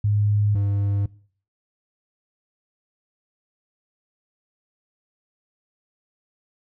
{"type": "tone pair in turn", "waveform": ["sine", "triangle"], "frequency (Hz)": [103.83, 100.58], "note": ["G#2", "G2"], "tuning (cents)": [0, 45], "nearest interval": "minor second", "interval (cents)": 55, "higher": "first", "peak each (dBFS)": -17, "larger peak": "neither", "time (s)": [[0.04, 0.55], [0.55, 1.06]], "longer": "neither", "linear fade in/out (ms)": 5, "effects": ["noise-tail reverb RT60 0.5 s tail -22 dB re dry"]}